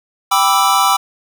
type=chord; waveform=square; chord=E minor seventh; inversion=first; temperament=equal; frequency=784 / 987.8 / 1174.7 / 1318.5 Hz; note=G5 / B5 / D6 / E6; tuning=0 / 0 / 0 / 0 cents; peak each=-17 dBFS; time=0.31-0.97 s; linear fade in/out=10 ms; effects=none